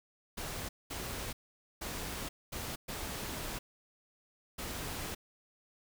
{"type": "noise bursts at uneven times", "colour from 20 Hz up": "pink", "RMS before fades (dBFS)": -40, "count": 6, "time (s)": [[0.37, 0.69], [0.9, 1.33], [1.81, 2.29], [2.52, 2.76], [2.88, 3.59], [4.58, 5.15]], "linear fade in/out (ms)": 10, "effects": []}